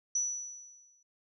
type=tone with exponential decay; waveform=sine; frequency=5920 Hz; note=F#8; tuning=in tune; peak=-26 dBFS; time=0.15-1.03 s; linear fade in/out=5 ms; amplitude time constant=190 ms; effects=none